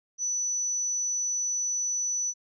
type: tone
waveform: sine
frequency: 5960 Hz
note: F#8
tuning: 12 cents sharp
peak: -26 dBFS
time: 0.18-2.34 s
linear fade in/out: 50 ms
effects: none